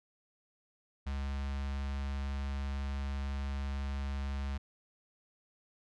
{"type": "tone with notch filter", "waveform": "square", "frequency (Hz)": 69, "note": "C#2", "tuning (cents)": -7, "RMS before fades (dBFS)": -36, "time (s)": [1.06, 4.58], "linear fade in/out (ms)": 10, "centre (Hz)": 400, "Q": 0.86, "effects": ["low-pass 5000 Hz 12 dB/octave"]}